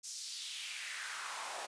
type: noise with high-pass filter sweep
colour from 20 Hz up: pink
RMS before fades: -43 dBFS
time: 0.03-1.67 s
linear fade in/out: 20 ms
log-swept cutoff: 6200 to 680 Hz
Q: 2.4
effects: resampled to 22050 Hz